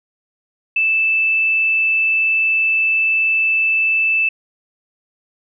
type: tone with frequency modulation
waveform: sine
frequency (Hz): 2637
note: E7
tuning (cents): 0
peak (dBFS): -13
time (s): 0.76-4.29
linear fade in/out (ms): 5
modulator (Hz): 21.2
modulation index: 0.21
effects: none